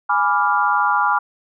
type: chord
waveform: sine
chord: G# diminished seventh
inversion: none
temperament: equal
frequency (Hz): 830.6 / 987.8 / 1174.7 / 1396.9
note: G#5 / B5 / D6 / F6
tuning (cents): 0 / 0 / 0 / 0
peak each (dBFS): -20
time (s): 0.09-1.19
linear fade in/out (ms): 10
effects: none